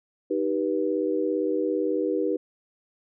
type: chord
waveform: sine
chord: Eb augmented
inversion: none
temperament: just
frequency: 311.1 / 388.9 / 486.1 Hz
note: Eb4 / G4 / B4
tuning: 0 / -14 / -28 cents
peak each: -27 dBFS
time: 0.3-2.37 s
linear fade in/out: 10 ms
effects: none